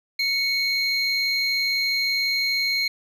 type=tone pair together; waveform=triangle; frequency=2217 / 4181 Hz; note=C#7 / C8; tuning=0 / -2 cents; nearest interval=major seventh; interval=1098 cents; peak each=-22 dBFS; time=0.19-2.88 s; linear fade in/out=5 ms; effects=none